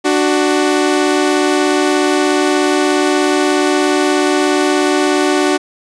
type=tone pair together; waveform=sawtooth; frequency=295.5 / 372.3 Hz; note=D4 / F#4; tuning=+11 / +11 cents; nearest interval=major third; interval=400 cents; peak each=-10 dBFS; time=0.04-5.58 s; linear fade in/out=20 ms; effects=resampled to 22050 Hz